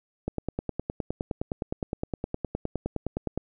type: click train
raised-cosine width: 2 ms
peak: -15 dBFS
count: 31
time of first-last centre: 0.28-3.376 s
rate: 9.69 Hz
effects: none